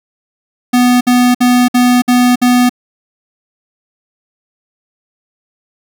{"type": "tone bursts", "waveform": "square", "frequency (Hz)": 246.9, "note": "B3", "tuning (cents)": 0, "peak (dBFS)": -7, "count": 6, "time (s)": [0.73, 2.695], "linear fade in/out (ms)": 10, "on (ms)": 280, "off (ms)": 57, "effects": []}